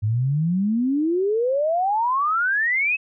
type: exponential sweep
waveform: sine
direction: up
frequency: 102 to 2616 Hz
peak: -18 dBFS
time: 0.02-2.97 s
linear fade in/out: 20 ms
effects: none